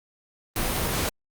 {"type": "noise", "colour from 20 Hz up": "pink", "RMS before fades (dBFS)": -26, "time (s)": [0.56, 1.09], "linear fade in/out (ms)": 2, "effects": ["Opus 32 kbps"]}